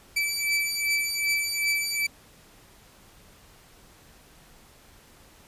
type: beating tone pair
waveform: sawtooth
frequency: 2314 / 2316.6 Hz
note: D7 / D7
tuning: -26 / -24 cents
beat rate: 2.6 Hz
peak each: -23 / -25 dBFS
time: 0.16-2.07 s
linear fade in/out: 10 ms
effects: pink hiss -54 dBFS RMS until 5.47 s + resampled to 32000 Hz